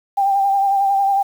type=tone with vibrato; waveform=sine; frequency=790 Hz; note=G5; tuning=13 cents sharp; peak=-13 dBFS; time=0.17-1.23 s; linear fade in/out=10 ms; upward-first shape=sine; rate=11 Hz; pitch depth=30 cents each way; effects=7-bit